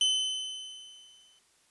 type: tone with exponential decay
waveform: 40% pulse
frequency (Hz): 3041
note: F#7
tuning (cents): +47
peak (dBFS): -21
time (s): 0.01-1.39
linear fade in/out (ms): 2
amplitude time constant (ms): 300
effects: white hiss -66 dBFS RMS until 1.7 s + resampled to 24000 Hz